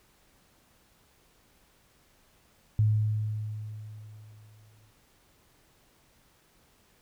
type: tone with exponential decay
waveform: sine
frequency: 107.2 Hz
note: A2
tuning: 45 cents flat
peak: -19 dBFS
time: 2.79-4.91 s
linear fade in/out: 0 ms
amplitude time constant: 460 ms
effects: pink hiss -64 dBFS RMS until 7.01 s